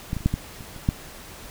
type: clicks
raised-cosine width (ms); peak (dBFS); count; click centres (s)
5; -13 / -16 / -27 / -6 / -11 / -26 / -27 / -7; 8; 0.131 / 0.167 / 0.207 / 0.26 / 0.34 / 0.608 / 0.763 / 0.889
effects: pink hiss -42 dBFS RMS until 1.5 s